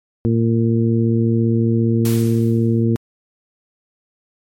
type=harmonic tone; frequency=114.7 Hz; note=A#2; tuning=28 cents flat; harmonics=1 / 2 / 3 / 4; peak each=-16 / -17 / -21 / -26 dBFS; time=0.25-2.96 s; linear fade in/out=0 ms
type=noise with exponential decay; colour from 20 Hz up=white; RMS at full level=-26 dBFS; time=2.05-2.84 s; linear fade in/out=2 ms; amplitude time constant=170 ms
effects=MP3 64 kbps